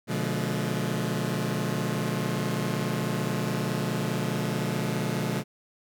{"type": "chord", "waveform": "sawtooth", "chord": "B diminished seventh", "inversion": "none", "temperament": "just", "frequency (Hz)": [123.47, 148.16, 177.8, 213.4], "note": ["B2", "D3", "F3", "Ab3"], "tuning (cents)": [0, 16, 31, 47], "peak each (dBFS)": -28, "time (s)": [0.07, 5.44], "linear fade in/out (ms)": 50, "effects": []}